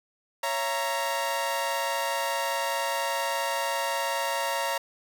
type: chord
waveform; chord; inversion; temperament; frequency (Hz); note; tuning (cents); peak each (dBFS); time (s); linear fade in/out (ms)
sawtooth; A# diminished; first; equal with one note detuned; 554.4 / 673.1 / 932.3; C#5 / E5 / A#5; 0 / +36 / 0; -28 / -30 / -25; 0.43-4.78; 5
effects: none